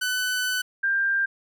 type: tone pair in turn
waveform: sawtooth / sine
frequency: 1501 / 1590.3 Hz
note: F#6 / G6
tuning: +24 / +24 cents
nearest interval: minor second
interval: 100 cents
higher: second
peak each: -20 dBFS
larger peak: neither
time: 0.01-0.62 / 0.83-1.26 s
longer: first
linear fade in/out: 10 ms
effects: none